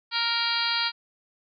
harmonic tone with a mistuned harmonic, 466.2 Hz, A#4, in tune, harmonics 2 / 3 / 4 / 5 / 6 / 7 / 8 / 9 / 10, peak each -33 / -31 / -35 / -33 / -35 / -32 / -34 / -30 / -30 dBFS, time 0.11-0.92 s, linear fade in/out 50 ms, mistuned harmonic 8, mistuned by +52 cents, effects none

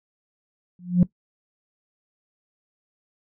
sine tone with exponential growth, 178 Hz, F3, 33 cents sharp, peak -7 dBFS, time 0.79-1.03 s, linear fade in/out 2 ms, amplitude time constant 51 ms, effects noise-tail reverb RT60 0.1 s tail -19 dB re dry + tanh soft clip ceiling -9 dBFS

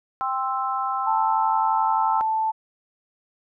sine chord, C major, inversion second, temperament equal with one note detuned, 788.5 / 1046.5 / 1318.5 Hz, G5 / C6 / E6, +10 / 0 / 0 cents, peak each -27 dBFS, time 0.21-2.21 s, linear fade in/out 0 ms
sine tone, 880 Hz, A5, in tune, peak -20 dBFS, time 1.06-2.52 s, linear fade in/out 20 ms
effects none

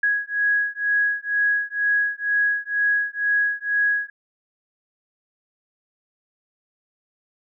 sine beating tone pair, 1661.2 / 1663.3 Hz, G#6 / G#6, 0 / +2 cents, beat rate 2.1 Hz, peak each -22 dBFS, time 0.03-4.1 s, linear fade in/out 5 ms, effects none

